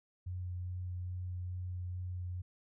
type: tone with vibrato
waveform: sine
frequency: 90.2 Hz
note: F#2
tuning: 44 cents flat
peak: -37 dBFS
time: 0.26-2.42 s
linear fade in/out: 10 ms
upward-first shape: sine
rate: 2.4 Hz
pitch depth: 11 cents each way
effects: none